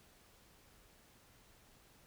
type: silence
effects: pink hiss -65 dBFS RMS until 2.06 s